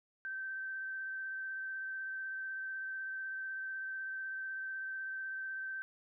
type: tone with vibrato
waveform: sine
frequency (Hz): 1552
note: G6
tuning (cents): -18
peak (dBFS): -38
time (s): 0.25-5.82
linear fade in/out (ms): 0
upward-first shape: sine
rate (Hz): 16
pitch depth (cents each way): 12
effects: none